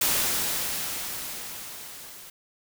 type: noise with level ramp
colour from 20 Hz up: white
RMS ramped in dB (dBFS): -23 to -45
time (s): 0.01-2.3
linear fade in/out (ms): 5
effects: none